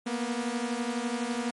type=beating tone pair; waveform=sawtooth; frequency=233.1 / 245.1 Hz; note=A#3 / B3; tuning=0 / -13 cents; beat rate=12 Hz; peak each=-28 dBFS; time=0.06-1.51 s; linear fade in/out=10 ms; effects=MP3 48 kbps